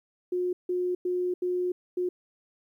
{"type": "tone bursts at uneven times", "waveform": "sine", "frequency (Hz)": 360, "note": "F#4", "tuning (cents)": -47, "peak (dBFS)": -25, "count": 5, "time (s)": [[0.32, 0.53], [0.69, 0.95], [1.05, 1.34], [1.42, 1.72], [1.97, 2.09]], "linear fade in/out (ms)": 5, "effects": ["11-bit"]}